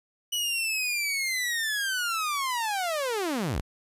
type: linear sweep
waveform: sawtooth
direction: down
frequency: 2960 to 32.7 Hz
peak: -23 dBFS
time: 0.32-3.61 s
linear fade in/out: 10 ms
effects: resampled to 32000 Hz + 10-bit